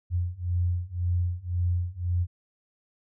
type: beating tone pair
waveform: sine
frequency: 87.31 / 89.21 Hz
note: F2 / F2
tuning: 0 / +37 cents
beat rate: 1.9 Hz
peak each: -28 / -27 dBFS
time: 0.1-2.27 s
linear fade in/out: 50 ms
effects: none